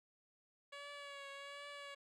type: tone with vibrato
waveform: 10% pulse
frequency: 565 Hz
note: C#5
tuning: 33 cents sharp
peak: -40 dBFS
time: 0.72-1.95 s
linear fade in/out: 10 ms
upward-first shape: triangle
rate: 1.3 Hz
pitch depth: 35 cents each way
effects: low-pass 6000 Hz 12 dB/octave + 13-bit